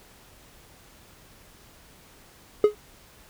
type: tone with exponential decay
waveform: triangle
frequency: 419.6 Hz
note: G#4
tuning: 18 cents sharp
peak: -8 dBFS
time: 2.64-2.75 s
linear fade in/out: 2 ms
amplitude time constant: 23 ms
effects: pink hiss -53 dBFS RMS until 3.29 s